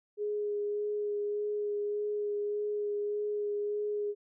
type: tone with vibrato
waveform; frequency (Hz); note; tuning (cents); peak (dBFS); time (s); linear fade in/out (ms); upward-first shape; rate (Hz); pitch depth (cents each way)
sine; 414.9; G#4; -2; -30; 0.17-4.15; 50; sine; 1.7; 12
effects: none